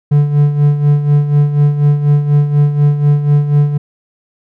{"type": "tone with tremolo", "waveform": "triangle", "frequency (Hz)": 145.9, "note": "D3", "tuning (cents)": -11, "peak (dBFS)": -3, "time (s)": [0.11, 3.78], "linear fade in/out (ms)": 10, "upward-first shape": "sine", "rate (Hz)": 4.1, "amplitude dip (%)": 65, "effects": []}